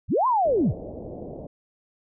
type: linear two-way sweep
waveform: sine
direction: up then down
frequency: 38.06 to 1064 to 38.06 Hz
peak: -18 dBFS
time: 0.08-0.74 s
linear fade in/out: 50 ms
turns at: 0.27 s
type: low-pass noise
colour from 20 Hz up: white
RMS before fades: -37 dBFS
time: 0.45-1.47 s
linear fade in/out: 5 ms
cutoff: 660 Hz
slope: 48 dB/octave
effects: none